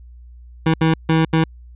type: tone bursts at uneven times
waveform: 25% pulse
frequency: 160.9 Hz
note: E3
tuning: 42 cents flat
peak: -9 dBFS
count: 4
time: 0.66-0.74 / 0.81-0.94 / 1.09-1.25 / 1.33-1.44 s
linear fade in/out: 5 ms
effects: added 60 Hz sine -38 dBFS peak until 1.75 s + resampled to 8000 Hz